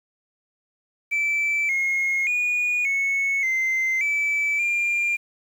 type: tone with pitch steps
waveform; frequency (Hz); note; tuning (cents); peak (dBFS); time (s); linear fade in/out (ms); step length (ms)
sine; 2323 / 2155 / 2452 / 2203 / 2076 / 2310 / 2394; D7 / C#7 / D#7 / C#7 / C7 / D7 / D7; -20 / -49 / -26 / -11 / -14 / -29 / +33; -18; 1.11-5.17; 20; 580
effects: tanh soft clip ceiling -18 dBFS + 8-bit